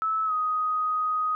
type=tone with pitch glide; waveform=sine; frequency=1304 to 1250.9 Hz; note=E6 to D#6; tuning=-19 to +9 cents; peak=-23 dBFS; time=0.02-1.35 s; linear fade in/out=0 ms; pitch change=-72 cents; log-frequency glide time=0.25-0.33 s; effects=none